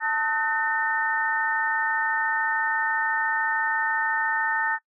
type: tone cluster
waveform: sine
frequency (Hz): 887 / 1274 / 1508 / 1813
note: A5 / D#6 / F#6 / A#6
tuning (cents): +14 / +41 / +32 / -49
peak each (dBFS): -27 / -32 / -30 / -25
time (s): 0-4.79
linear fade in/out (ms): 50
effects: noise-tail reverb RT60 0.1 s tail -23 dB re dry